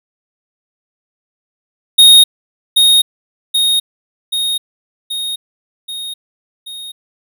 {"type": "tone with echo", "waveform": "square", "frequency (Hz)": 3724, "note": "A#7", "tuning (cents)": -2, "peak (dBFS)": -3, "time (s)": [1.98, 2.24], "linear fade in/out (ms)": 10, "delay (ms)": 780, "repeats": 6, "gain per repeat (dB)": -4, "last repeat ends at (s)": 6.92, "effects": []}